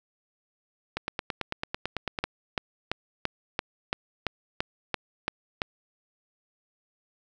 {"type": "two click trains", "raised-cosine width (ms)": 0.3, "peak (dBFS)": [-10, -13], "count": [11, 12], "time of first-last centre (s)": [[2.24, 5.618], [0.97, 2.188]], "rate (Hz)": [2.96, 9.03], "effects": []}